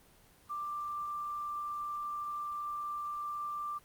sine tone with quantisation, 1181 Hz, D6, 9 cents sharp, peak -35 dBFS, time 0.49-3.79 s, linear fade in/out 20 ms, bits 10, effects pink hiss -62 dBFS RMS until 3.84 s + Opus 24 kbps

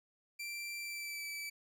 sawtooth tone with pitch glide, 2352 to 2310 Hz, D7 to D7, +2 to -29 cents, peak -37 dBFS, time 0.39-1.5 s, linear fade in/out 10 ms, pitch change -31 cents, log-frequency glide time 0.79-1.26 s, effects none

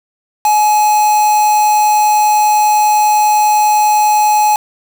triangle tone with quantisation, 845 Hz, G#5, 30 cents sharp, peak -6 dBFS, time 0.45-4.56 s, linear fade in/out 2 ms, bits 3, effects none

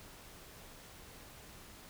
silence, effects pink hiss -54 dBFS RMS until 1.89 s

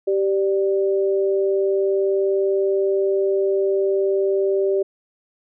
sine tone pair together, 389.6 / 590 Hz, G4 / D5, -11 / +8 cents, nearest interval perfect fifth, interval 719 cents, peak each -17 / -24 dBFS, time 0.07-4.83 s, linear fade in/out 10 ms, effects none

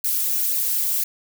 violet noise with flanger, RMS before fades -22 dBFS, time 0.04-1.04 s, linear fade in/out 5 ms, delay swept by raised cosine 0.43 to 5.83 ms, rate 2 Hz, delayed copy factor +1, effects none

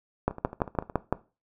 two click trains, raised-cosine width 1 ms, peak -24 / -9 dBFS, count 9 / 6, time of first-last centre 0.31-0.898 / 0.28-1.126 s, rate 13.6 / 5.91 Hz, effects noise-tail reverb RT60 0.3 s tail -18 dB re dry

